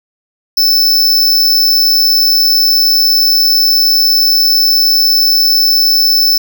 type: tone with amplitude modulation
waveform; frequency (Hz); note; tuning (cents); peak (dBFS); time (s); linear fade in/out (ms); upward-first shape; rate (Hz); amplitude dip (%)
square; 5274; E8; 0; -5; 0.57-6.38; 5; sine; 183; 45
effects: none